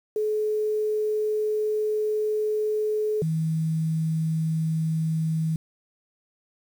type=tone pair in turn; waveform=sine; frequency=427 / 159.94 Hz; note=G#4 / D#3; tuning=+48 / +48 cents; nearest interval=octave + perfect fourth; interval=1700 cents; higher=first; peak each=-22 dBFS; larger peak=neither; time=0.16-3.22 / 3.22-5.56 s; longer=first; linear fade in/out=2 ms; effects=8-bit